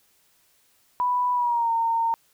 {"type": "tone with pitch glide", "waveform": "sine", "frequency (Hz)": [987.8, 916.3], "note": ["B5", "A#5"], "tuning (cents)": [0, -30], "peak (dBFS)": -20, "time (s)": [1, 2.14], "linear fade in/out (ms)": 0, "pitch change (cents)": -130, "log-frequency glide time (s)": [1.33, 1.71], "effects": ["white hiss -63 dBFS RMS until 2.33 s"]}